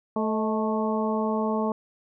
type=harmonic tone with a mistuned harmonic; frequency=218.9 Hz; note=A3; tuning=9 cents flat; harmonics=1 / 2 / 3 / 4 / 5; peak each=-26 / -29 / -31 / -32 / -33 dBFS; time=0.16-1.72 s; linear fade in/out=2 ms; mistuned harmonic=3; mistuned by=-46 cents; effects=none